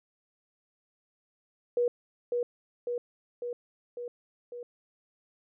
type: tone with echo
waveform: sine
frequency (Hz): 483.2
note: B4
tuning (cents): -38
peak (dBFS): -23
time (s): 1.77-1.88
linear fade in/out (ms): 2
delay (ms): 550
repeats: 5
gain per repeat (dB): -3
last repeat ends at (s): 4.63
effects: none